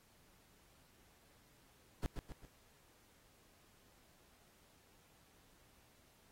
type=noise with echo; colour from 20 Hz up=brown; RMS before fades=-36 dBFS; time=2.03-2.06 s; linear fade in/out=0 ms; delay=130 ms; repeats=3; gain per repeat=-6 dB; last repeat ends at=2.45 s; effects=pink hiss -69 dBFS RMS until 6.31 s + AAC 48 kbps